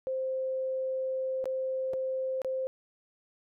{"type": "tone with dropouts", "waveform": "sine", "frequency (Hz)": 523.3, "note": "C5", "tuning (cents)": 0, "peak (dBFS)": -29, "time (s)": [0.07, 2.67], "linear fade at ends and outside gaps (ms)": 0, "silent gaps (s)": [[1.442, 1.456], [1.934, 1.938], [2.418, 2.447]], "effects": []}